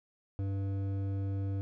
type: tone with hard clipping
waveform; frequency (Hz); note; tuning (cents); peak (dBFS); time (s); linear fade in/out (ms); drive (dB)
sine; 98; G2; 0; -33; 0.39-1.61; 0; 10
effects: none